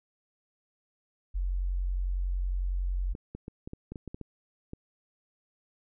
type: tone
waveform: sine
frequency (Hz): 45.46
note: F#1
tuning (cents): -30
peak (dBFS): -27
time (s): 1.34-3.14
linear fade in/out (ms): 20
type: clicks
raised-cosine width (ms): 3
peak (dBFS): -26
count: 11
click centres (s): 3.151 / 3.35 / 3.481 / 3.675 / 3.734 / 3.92 / 3.958 / 4.077 / 4.145 / 4.213 / 4.734
effects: none